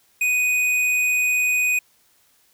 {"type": "tone with tanh clipping", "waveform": "triangle", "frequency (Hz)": 2489, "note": "D#7", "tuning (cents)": 0, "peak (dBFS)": -19, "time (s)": [0.21, 1.79], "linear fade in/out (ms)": 5, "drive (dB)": 17, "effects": ["white hiss -60 dBFS RMS until 2.53 s"]}